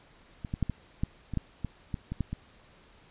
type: clicks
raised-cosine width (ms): 5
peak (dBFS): -23 / -19 / -14 / -18 / -15 / -22 / -16 / -19 / -19 / -21 / -16 / -21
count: 12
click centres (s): 0.448 / 0.539 / 0.627 / 0.697 / 1.035 / 1.337 / 1.373 / 1.647 / 1.942 / 2.12 / 2.207 / 2.33
effects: pink hiss -58 dBFS RMS until 3.1 s + resampled to 8000 Hz